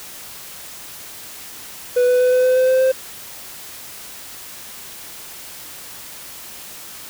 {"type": "tone with pitch steps", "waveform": "triangle", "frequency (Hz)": [493.9, 497.9, 502, 506, 510.1, 514.3, 518.5, 522.7], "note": ["B4", "B4", "B4", "B4", "C5", "C5", "C5", "C5"], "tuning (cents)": [0, 14, 28, 42, -44, -30, -16, -2], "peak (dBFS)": -10, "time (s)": [1.96, 2.92], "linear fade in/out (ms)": 10, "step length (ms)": 120, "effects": ["white hiss -36 dBFS RMS until 7.09 s"]}